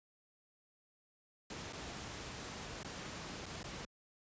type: noise with dropouts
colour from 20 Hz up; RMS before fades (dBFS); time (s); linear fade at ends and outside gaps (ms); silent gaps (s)
pink; -45; 1.5-3.85; 2; 1.726-1.731 / 2.832-2.846 / 3.458-3.463 / 3.63-3.641
effects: high-pass 60 Hz 12 dB/octave + resampled to 16000 Hz